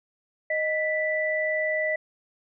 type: tone pair together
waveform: sine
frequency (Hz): 622.3 / 1975.7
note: D#5 / B6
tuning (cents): 0 / 0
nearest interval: octave + minor sixth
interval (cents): 2000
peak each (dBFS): -26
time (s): 0.5-1.96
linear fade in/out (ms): 5
effects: none